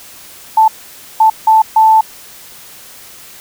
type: tone bursts at uneven times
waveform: sine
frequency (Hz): 880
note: A5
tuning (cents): 0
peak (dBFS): -4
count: 4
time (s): 0.57-0.68 / 1.2-1.3 / 1.47-1.62 / 1.76-2.01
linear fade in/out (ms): 5
effects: white hiss -36 dBFS RMS until 3.4 s